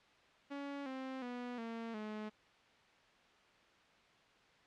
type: tone with pitch steps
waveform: sawtooth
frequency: 281.8 / 262.9 / 245.3 / 228.9 / 213.6 Hz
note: C#4 / C4 / B3 / A#3 / G#3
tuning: +29 / +8 / -12 / -31 / +49 cents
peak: -38 dBFS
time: 0.5-2.3 s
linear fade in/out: 20 ms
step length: 360 ms
effects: white hiss -66 dBFS RMS until 4.66 s + low-pass 3000 Hz 12 dB/octave